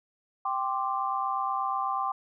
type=chord; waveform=sine; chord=G suspended fourth; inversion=none; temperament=equal; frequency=784 / 1046.5 / 1174.7 Hz; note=G5 / C6 / D6; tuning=0 / 0 / 0 cents; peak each=-31 dBFS; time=0.45-2.12 s; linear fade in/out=5 ms; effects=none